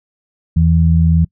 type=tone pair together; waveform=sine; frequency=82.2 / 164.4 Hz; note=E2 / E3; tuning=-4 / -4 cents; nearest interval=octave; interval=1200 cents; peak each=-11 dBFS; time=0.56-1.25 s; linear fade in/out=10 ms; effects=noise-tail reverb RT60 0.1 s tail -25 dB re dry